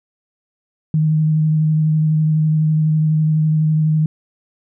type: tone with vibrato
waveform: sine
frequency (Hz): 155.56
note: D#3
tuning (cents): 0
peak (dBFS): -12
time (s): 0.94-4.06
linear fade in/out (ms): 2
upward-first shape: sine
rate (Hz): 12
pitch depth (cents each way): 16
effects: none